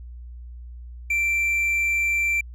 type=tone; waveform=triangle; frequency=2349 Hz; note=D7; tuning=in tune; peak=-18 dBFS; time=1.1-2.41 s; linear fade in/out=5 ms; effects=added 60 Hz sine -36 dBFS peak until 2.54 s